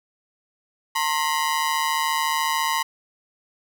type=ring-modulated tone; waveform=sawtooth; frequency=987.8 Hz; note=B5; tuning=in tune; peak=-14 dBFS; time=0.95-2.83 s; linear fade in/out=10 ms; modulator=77.1 Hz; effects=none